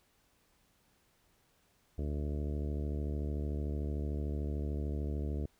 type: harmonic tone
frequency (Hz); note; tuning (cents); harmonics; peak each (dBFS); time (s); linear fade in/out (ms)
73.42; D2; 0; 1 / 2 / 3 / 4 / 5 / 6 / 7 / 8 / 9; -34 / -42 / -44 / -45 / -47 / -48 / -54 / -55 / -56; 1.98-5.46; 5
effects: pink hiss -71 dBFS RMS until 5.59 s